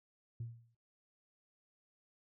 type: tone with exponential decay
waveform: sine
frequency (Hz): 116.4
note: A#2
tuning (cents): -2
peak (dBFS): -36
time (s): 0.4-0.75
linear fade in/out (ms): 5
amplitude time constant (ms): 74
effects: noise-tail reverb RT60 0.4 s tail -23 dB re dry + tanh soft clip ceiling -35 dBFS